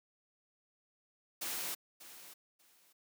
white noise with echo, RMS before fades -39 dBFS, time 1.41-1.75 s, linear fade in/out 10 ms, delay 590 ms, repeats 2, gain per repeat -14 dB, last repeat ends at 2.93 s, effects high-pass 200 Hz 12 dB/octave

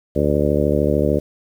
harmonic tone, 73.42 Hz, D2, in tune, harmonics 1 / 2 / 3 / 4 / 5 / 6 / 7 / 8, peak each -23 / -23 / -23 / -23 / -23 / -23 / -23 / -23 dBFS, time 0.15-1.2 s, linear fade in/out 20 ms, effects 8-bit

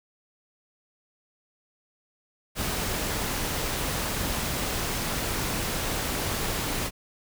pink noise, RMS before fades -29 dBFS, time 2.55-6.91 s, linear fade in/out 50 ms, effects none

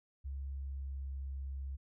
sine tone with pitch glide, 68.4 to 67.73 Hz, C#2 to C#2, -23 to -40 cents, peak -38 dBFS, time 0.24-1.77 s, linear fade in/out 20 ms, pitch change -17 cents, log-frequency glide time 0.47-1.08 s, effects none

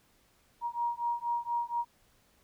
sine beating tone pair, 945 / 949.2 Hz, A#5 / A#5, +23 / +31 cents, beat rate 4.2 Hz, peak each -33 / -33 dBFS, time 0.61-1.85 s, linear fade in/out 50 ms, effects pink hiss -67 dBFS RMS until 2.43 s

